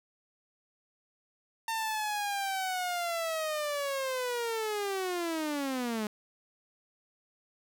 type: linear sweep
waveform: sawtooth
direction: down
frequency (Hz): 908 to 207.7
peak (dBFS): -27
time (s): 1.68-6.07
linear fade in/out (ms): 2
effects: none